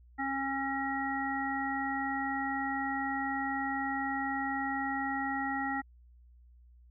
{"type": "harmonic tone", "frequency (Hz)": 272, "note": "C#4", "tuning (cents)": -33, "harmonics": [1, 3, 5, 7], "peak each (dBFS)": [-36, -35, -40, -36], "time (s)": [0.18, 5.82], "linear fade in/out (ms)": 20, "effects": ["added 60 Hz sine -55 dBFS peak until 6.9 s"]}